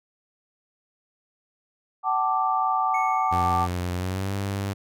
sine chord, D major, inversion first, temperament equal with one note detuned, 756.4 / 880 / 1174.7 Hz, F#5 / A5 / D6, +38 / 0 / 0 cents, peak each -25 / -26 / -24 dBFS, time 2.03-3.68 s, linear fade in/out 50 ms
triangle tone with exponential decay, 2202 Hz, C#7, 12 cents flat, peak -27 dBFS, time 2.94-4.09 s, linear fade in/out 5 ms, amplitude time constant 250 ms
sawtooth tone with pitch glide, 89.2 to 98.97 Hz, F2 to G2, +37 to +17 cents, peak -22 dBFS, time 3.31-4.74 s, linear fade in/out 20 ms, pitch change +180 cents, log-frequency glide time 3.93-4.34 s
effects none

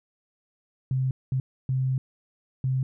sine tone bursts at uneven times, 130.81 Hz, C3, in tune, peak -22 dBFS, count 4, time 0.91-1.11 / 1.32-1.4 / 1.69-1.98 / 2.64-2.83 s, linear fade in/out 2 ms, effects none

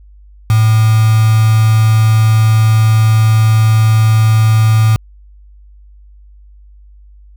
sine tone with quantisation, 110 Hz, A2, in tune, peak -6 dBFS, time 0.5-4.96 s, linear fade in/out 0 ms, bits 3, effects added 50 Hz sine -37 dBFS peak until 7.36 s

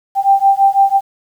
sine beating tone pair, 784 / 790 Hz, G5 / G5, 0 / +13 cents, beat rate 6 Hz, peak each -11 dBFS, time 0.15-1.01 s, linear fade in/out 50 ms, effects 7-bit

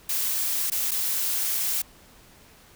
blue noise with dropouts, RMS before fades -26 dBFS, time 0.09-1.82 s, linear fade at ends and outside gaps 5 ms, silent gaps 0.701-0.718 / 0.91-0.915 s, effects pink hiss -53 dBFS RMS until 2.75 s

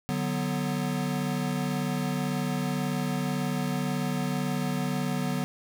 square chord, B minor, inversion first, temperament equal, 146.83 / 185 / 246.9 Hz, D3 / F#3 / B3, 0 / 0 / 0 cents, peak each -32 dBFS, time 0.09-5.44 s, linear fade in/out 0 ms, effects none

